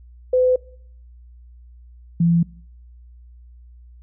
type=tone pair in turn; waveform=sine; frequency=507 / 169.19 Hz; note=B4 / E3; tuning=+45 / +45 cents; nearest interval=octave + perfect fifth; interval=1900 cents; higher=first; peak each=-13 dBFS; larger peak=neither; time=0.33-0.56 / 2.2-2.43 s; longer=neither; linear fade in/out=5 ms; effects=noise-tail reverb RT60 0.6 s tail -23 dB re dry + added 60 Hz sine -42 dBFS peak until 4.02 s